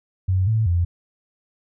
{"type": "tone with pitch steps", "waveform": "sine", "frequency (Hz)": [93.5, 110.6, 86.7], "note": ["F#2", "A2", "F2"], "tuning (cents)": [19, 9, -12], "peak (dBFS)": -16, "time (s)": [0.28, 0.85], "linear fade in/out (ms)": 10, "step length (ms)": 190, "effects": []}